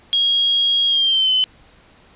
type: tone with pitch glide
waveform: sine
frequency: 3277 to 3040 Hz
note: G#7 to F#7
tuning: -24 to +46 cents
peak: -13 dBFS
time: 0.13-1.44 s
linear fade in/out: 0 ms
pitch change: -130 cents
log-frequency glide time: 0.87-1.32 s
effects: pink hiss -50 dBFS RMS until 2.15 s + resampled to 8000 Hz